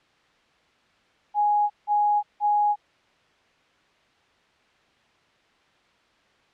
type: tone bursts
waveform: sine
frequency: 830.6 Hz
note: G#5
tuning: in tune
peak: -18 dBFS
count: 3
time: 1.34-2.76 s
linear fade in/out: 50 ms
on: 360 ms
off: 170 ms
effects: white hiss -61 dBFS RMS until 6.53 s + low-pass 3000 Hz 12 dB/octave